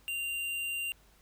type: tone with tanh clipping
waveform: sine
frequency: 2781 Hz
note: F7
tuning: 8 cents flat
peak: -34 dBFS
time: 0.08-0.92 s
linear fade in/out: 0 ms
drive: 15 dB
effects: added 50 Hz sine -63 dBFS peak until 1.21 s + pink hiss -64 dBFS RMS until 1.21 s